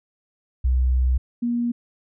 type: tone pair in turn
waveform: sine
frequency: 63.4 / 238.3 Hz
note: B1 / A#3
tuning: +46 / +38 cents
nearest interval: octave + major seventh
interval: 2292 cents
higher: second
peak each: -16 / -20 dBFS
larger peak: first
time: 0.64-1.18 / 1.42-1.72 s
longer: first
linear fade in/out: 10 ms
effects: none